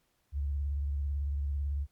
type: tone with vibrato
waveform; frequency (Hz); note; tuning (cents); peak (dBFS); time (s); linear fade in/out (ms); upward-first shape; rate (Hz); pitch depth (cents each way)
sine; 71; C#2; +42; -29; 0.32-1.87; 50; triangle; 18; 97
effects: pink hiss -74 dBFS RMS until 1.91 s + MP3 96 kbps